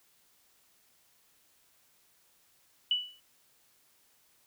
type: tone with exponential decay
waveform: sine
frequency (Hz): 2960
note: F#7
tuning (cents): 0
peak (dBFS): -22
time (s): 2.91-3.2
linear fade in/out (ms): 2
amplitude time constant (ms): 62
effects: white hiss -67 dBFS RMS until 4.46 s